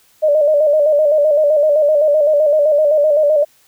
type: tone with vibrato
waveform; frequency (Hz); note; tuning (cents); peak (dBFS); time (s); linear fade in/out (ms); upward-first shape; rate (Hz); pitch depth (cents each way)
sine; 599; D5; +34; -9; 0.22-3.45; 20; square; 7.8; 58
effects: white hiss -53 dBFS RMS until 3.67 s